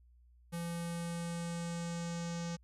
square tone with low-pass filter sweep, 170 Hz, F3, 46 cents flat, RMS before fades -39 dBFS, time 0.52-2.57 s, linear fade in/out 20 ms, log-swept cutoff 11000 to 6400 Hz, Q 2.9, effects added 60 Hz sine -60 dBFS peak until 2.63 s

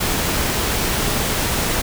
pink noise, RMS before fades -20 dBFS, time 0-1.82 s, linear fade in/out 10 ms, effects none

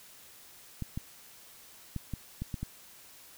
clicks, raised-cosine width 5 ms, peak -22 dBFS, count 7, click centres 0.823 / 0.975 / 1.963 / 2.137 / 2.42 / 2.542 / 2.63 s, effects white hiss -54 dBFS RMS until 3.37 s

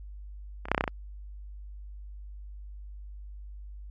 clicks, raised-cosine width 0.5 ms, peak -22 / -21 / -6 / -8 / -8 / -8 / -12 / -13 dBFS, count 8, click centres 0.655 / 0.685 / 0.716 / 0.747 / 0.779 / 0.809 / 0.84 / 0.878 s, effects added 50 Hz sine -40 dBFS peak until 3.9 s + MP3 64 kbps

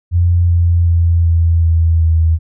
sine tone with pitch steps, 87 / 85.8 / 84.62 / 83.46 / 82.31 / 81.17 Hz, F2 / F2 / E2 / E2 / E2 / E2, -6 / -30 / +46 / +22 / -2 / -26 cents, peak -8 dBFS, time 0.11-2.39 s, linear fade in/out 50 ms, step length 380 ms, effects none

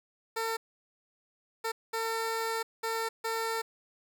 15% pulse tone bursts at uneven times, 451.4 Hz, A4, 44 cents sharp, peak -24 dBFS, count 5, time 0.36-0.57 / 1.64-1.72 / 1.93-2.63 / 2.83-3.09 / 3.24-3.62 s, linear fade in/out 10 ms, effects none

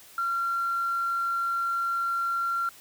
sine tone, 1373 Hz, F6, 30 cents flat, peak -24 dBFS, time 0.18-2.69 s, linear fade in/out 2 ms, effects tanh soft clip ceiling -20 dBFS + white hiss -51 dBFS RMS until 2.8 s

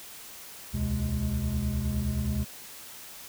triangle tone cluster, 68.5 / 78.1 / 125.9 / 208.3 Hz, C#2 / D#2 / B2 / G#3, -20 / +7 / +34 / +5 cents, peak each -30 dBFS, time 0.73-2.45 s, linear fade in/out 20 ms, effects white hiss -45 dBFS RMS until 3.28 s

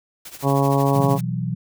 white noise with tremolo, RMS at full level -35 dBFS, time 0.25-1.21 s, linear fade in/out 5 ms, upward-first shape triangle, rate 13 Hz, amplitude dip 85%
harmonic tone, 138.59 Hz, C#3, in tune, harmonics 1 / 2 / 3 / 4 / 5 / 6 / 7 / 8, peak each -19 / -22 / -24 / -25 / -26 / -27 / -27 / -28 dBFS, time 0.42-1.19 s, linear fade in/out 50 ms
sine chord, B suspended fourth, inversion none, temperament just, 123.47 / 164.63 / 185.21 Hz, B2 / E3 / F#3, 0 / -2 / +2 cents, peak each -25 / -26 / -28 dBFS, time 0.95-1.55 s, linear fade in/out 10 ms
effects none

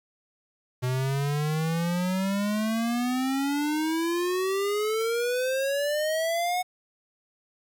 square exponential sweep, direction up, 124.7 to 735 Hz, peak -25 dBFS, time 0.82-6.63 s, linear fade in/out 20 ms, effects 9-bit

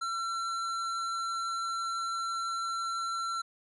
triangle tone with hard clipping, 1353 Hz, E6, 45 cents sharp, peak -33 dBFS, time 0.01-3.42 s, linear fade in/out 10 ms, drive 16 dB, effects resampled to 22050 Hz

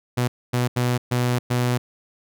sawtooth tone bursts at uneven times, 123.1 Hz, B2, 5 cents flat, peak -15 dBFS, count 5, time 0.17-0.28 / 0.53-0.68 / 0.76-0.98 / 1.11-1.39 / 1.5-1.78 s, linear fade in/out 10 ms, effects none

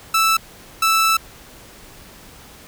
sawtooth tone bursts at uneven times, 1318.5 Hz, E6, in tune, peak -10 dBFS, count 2, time 0.14-0.37 / 0.82-1.17 s, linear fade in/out 5 ms, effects pink hiss -43 dBFS RMS until 2.67 s

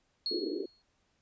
sine tone with exponential decay, 4317 Hz, C#8, 47 cents flat, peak -29 dBFS, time 0.26-0.82 s, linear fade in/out 1 ms, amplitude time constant 120 ms
pink band-pass noise, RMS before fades -35 dBFS, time 0.31-0.66 s, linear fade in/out 5 ms, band 310 to 410 Hz, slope 48 dB/octave
effects pink hiss -74 dBFS RMS until 1.21 s + resampled to 16000 Hz

